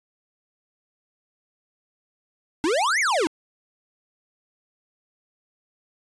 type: exponential two-way sweep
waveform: square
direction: up then down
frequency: 288.1 to 2320 to 288.1 Hz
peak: -20 dBFS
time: 2.64-3.27 s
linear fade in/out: 0 ms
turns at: 3 s
effects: resampled to 22050 Hz